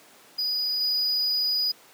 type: tone with level steps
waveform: triangle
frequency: 4936 Hz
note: D#8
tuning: 15 cents flat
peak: -23 / -21 dBFS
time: 0.38-1.72 s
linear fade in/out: 10 ms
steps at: 0.8 s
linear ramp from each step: 20 ms
effects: pink hiss -52 dBFS RMS until 1.93 s + high-pass 300 Hz 12 dB/octave